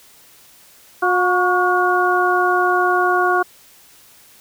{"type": "harmonic tone with a mistuned harmonic", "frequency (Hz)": 360, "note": "F#4", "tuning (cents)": -47, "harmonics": [1, 2, 3, 4], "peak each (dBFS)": [-19, -19, -19, -19], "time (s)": [1.02, 3.43], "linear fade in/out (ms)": 10, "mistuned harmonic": 3, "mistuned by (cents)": 56, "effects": ["white hiss -48 dBFS RMS until 4.4 s"]}